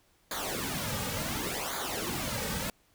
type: noise with flanger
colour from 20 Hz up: pink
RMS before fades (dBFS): -34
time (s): 0.31-2.7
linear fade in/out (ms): 2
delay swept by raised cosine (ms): 0.36 to 2.96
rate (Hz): 0.69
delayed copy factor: -0.8
effects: pink hiss -67 dBFS RMS until 2.94 s